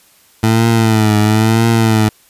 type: tone with vibrato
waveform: 20% pulse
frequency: 110.3 Hz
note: A2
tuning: 5 cents sharp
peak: -4 dBFS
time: 0.43-2.09 s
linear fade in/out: 5 ms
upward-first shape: triangle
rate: 1 Hz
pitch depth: 83 cents each way
effects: white hiss -49 dBFS RMS until 2.29 s + resampled to 32000 Hz